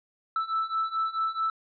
triangle beating tone pair, 1316 / 1320.6 Hz, E6 / E6, -3 / +3 cents, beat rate 4.6 Hz, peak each -28 / -26 dBFS, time 0.36-1.5 s, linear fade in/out 2 ms, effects tanh soft clip ceiling -18 dBFS + resampled to 11025 Hz

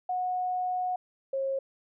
sine tone pair in turn, 731 / 539.8 Hz, F#5 / C#5, -21 / -46 cents, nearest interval perfect fourth, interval 525 cents, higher first, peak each -27 dBFS, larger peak neither, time 0.09-0.96 / 1.33-1.59 s, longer first, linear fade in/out 5 ms, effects none

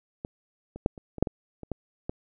clicks, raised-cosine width 2 ms, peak -20 / -26 / -8 / -29 / -24 / -6 / -18 / -26 / -17 / -17 dBFS, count 10, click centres 0.249 / 0.76 / 0.861 / 0.978 / 1.183 / 1.226 / 1.272 / 1.633 / 1.717 / 2.095 s, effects none

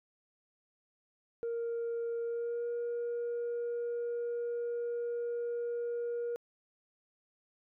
sine tone with pitch glide, 466.2 to 474.6 Hz, A#4 to A#4, 0 to +31 cents, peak -31 dBFS, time 1.43-6.36 s, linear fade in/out 0 ms, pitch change +31 cents, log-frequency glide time 2.23-2.67 s, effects tanh soft clip ceiling -31 dBFS

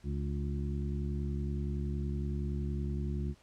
harmonic tone with a mistuned harmonic, 70.7 Hz, C#2, 35 cents sharp, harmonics 1 / 2 / 3 / 4 / 5, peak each -34 / -37 / -40 / -49 / -45 dBFS, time 0.03-3.35 s, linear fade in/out 50 ms, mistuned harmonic 4, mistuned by +41 cents, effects pink hiss -64 dBFS RMS until 3.42 s + low-pass 8000 Hz 12 dB/octave

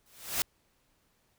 white noise with exponential growth, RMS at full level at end -26 dBFS, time 0.06-0.42 s, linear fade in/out 1 ms, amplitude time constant 77 ms, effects pink hiss -71 dBFS RMS until 1.38 s

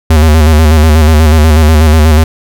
square tone with vibrato, 77.78 Hz, D#2, in tune, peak -3 dBFS, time 0.1-2.24 s, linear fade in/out 5 ms, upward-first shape square, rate 8.2 Hz, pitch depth 54 cents each way, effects none

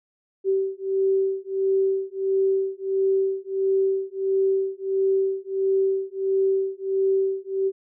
sine beating tone pair, 385.4 / 386.9 Hz, G4 / G4, -29 / -23 cents, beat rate 1.5 Hz, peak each -23 dBFS, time 0.44-7.72 s, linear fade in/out 50 ms, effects none

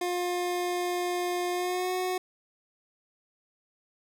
25% pulse tone with pitch glide, 355.3 to 367.2 Hz, F4 to F#4, +30 to -13 cents, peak -24 dBFS, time 0.01-2.18 s, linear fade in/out 5 ms, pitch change +57 cents, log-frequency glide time 1.51-1.92 s, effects none

